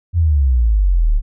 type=exponential sweep; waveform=sine; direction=down; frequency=89 to 34.53 Hz; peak=-10 dBFS; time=0.13-1.22 s; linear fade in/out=50 ms; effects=none